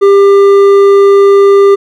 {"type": "tone with hard clipping", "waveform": "triangle", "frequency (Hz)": 397.8, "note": "G4", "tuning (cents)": 25, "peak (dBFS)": -3, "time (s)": [0.01, 1.76], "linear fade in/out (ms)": 20, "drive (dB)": 10, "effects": []}